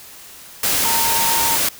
sine tone in noise, 918 Hz, A#5, 27 cents flat, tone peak -21 dBFS, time 0.85-1.56 s, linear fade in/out 5 ms, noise white, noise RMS -18 dBFS, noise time 0.63-1.69 s, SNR -6 dB, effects white hiss -40 dBFS RMS until 1.79 s

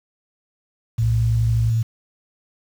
sine tone with vibrato, 113.4 Hz, A#2, 47 cents flat, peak -16 dBFS, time 0.98-1.83 s, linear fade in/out 10 ms, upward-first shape square, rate 14 Hz, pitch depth 9 cents each way
sine tone, 61.74 Hz, B1, in tune, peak -23 dBFS, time 1.02-1.7 s, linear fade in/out 0 ms
effects 7-bit

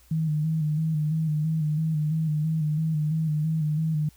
sine tone with vibrato, 155.56 Hz, D#3, in tune, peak -22 dBFS, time 0.11-4.09 s, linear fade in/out 5 ms, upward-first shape square, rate 3 Hz, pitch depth 43 cents each way, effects added 60 Hz sine -56 dBFS peak until 4.16 s + white hiss -59 dBFS RMS until 4.16 s

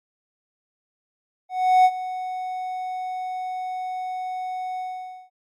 triangle tone with ADSR envelope, 740 Hz, F#5, in tune, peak -9 dBFS, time 1.49-5.3 s, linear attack 360 ms, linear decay 51 ms, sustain -16 dB, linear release 510 ms, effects AAC 64 kbps

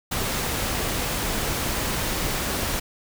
pink noise, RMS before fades -26 dBFS, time 0.11-2.8 s, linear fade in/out 10 ms, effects none

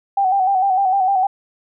sine tone with vibrato, 769 Hz, G5, 33 cents flat, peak -13 dBFS, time 0.17-1.27 s, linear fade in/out 5 ms, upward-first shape square, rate 6.6 Hz, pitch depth 53 cents each way, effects none

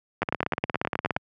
two click trains, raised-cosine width 0.5 ms, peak -10 / -9 dBFS, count 17 / 10, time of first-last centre 0.23-1.166 / 0.22-1.164 s, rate 17.1 / 9.53 Hz, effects high-pass 100 Hz 12 dB/octave

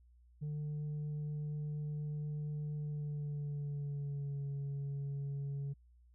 sine tone with pitch glide, 149.3 to 140.11 Hz, D3 to C#3, +29 to +19 cents, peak -34 dBFS, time 0.41-5.74 s, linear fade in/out 20 ms, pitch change -110 cents, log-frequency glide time 2.76-4.47 s, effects tanh soft clip ceiling -36 dBFS + added 60 Hz sine -61 dBFS peak until 6.14 s

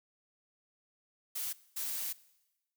blue noise bursts at uneven times, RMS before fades -37 dBFS, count 2, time 1.35-1.53 / 1.76-2.13 s, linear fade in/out 10 ms, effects noise-tail reverb RT60 1.0 s tail -20 dB re dry

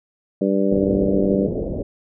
harmonic tone, 98 Hz, G2, in tune, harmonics 2 / 3 / 4 / 5 / 6, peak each -20 / -22 / -23 / -24 / -25 dBFS, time 0.41-1.47 s, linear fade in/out 5 ms
white low-pass noise, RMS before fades -25 dBFS, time 0.71-1.83 s, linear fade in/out 10 ms, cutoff 560 Hz, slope 48 dB/octave
effects none

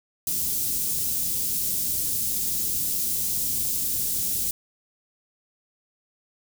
white band-stop noise, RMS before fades -26 dBFS, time 0.27-4.51 s, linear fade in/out 2 ms, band 240 to 6700 Hz, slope 12 dB/octave, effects none

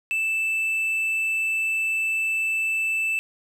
triangle tone, 2642 Hz, E7, 3 cents sharp, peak -20 dBFS, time 0.11-3.19 s, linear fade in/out 0 ms, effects none

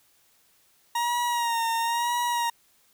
40% pulse tone with vibrato, 939 Hz, A#5, 12 cents sharp, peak -23 dBFS, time 0.95-2.5 s, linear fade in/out 5 ms, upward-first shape sine, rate 1 Hz, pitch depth 46 cents each way, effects white hiss -63 dBFS RMS until 2.93 s

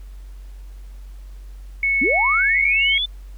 sine tone, 2205 Hz, C#7, 10 cents flat, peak -16 dBFS, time 1.83-2.98 s, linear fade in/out 2 ms
sine linear sweep, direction up, 215.7 to 3567 Hz, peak -19 dBFS, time 2.01-3.06 s, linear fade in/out 10 ms
effects added 47 Hz sine -34 dBFS peak until 3.37 s + pink hiss -56 dBFS RMS until 3.37 s

